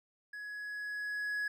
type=tone with level ramp; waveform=triangle; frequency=1679 Hz; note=G#6; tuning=18 cents sharp; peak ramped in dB=-40 to -30 dBFS; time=0.33-1.48 s; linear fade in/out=5 ms; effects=none